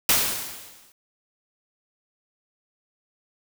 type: noise with exponential decay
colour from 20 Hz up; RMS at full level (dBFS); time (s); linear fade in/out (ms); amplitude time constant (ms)
white; -17; 0.09-0.92; 2; 180
effects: none